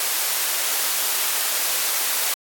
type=high-pass noise; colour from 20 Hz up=white; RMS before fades=-22 dBFS; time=0-2.34 s; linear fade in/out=2 ms; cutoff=540 Hz; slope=12 dB/octave; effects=AAC 64 kbps